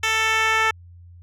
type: tone with band-pass filter sweep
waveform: 10% pulse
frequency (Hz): 442.3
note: A4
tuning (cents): +9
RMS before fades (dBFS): -20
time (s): 0.03-0.71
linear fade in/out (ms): 5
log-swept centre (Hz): 3300 to 1600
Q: 0.85
effects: added 87 Hz sine -42 dBFS peak until 1.22 s